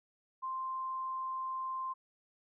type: tone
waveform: sine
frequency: 1046.5 Hz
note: C6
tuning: in tune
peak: -35 dBFS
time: 0.42-1.94 s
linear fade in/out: 20 ms
effects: none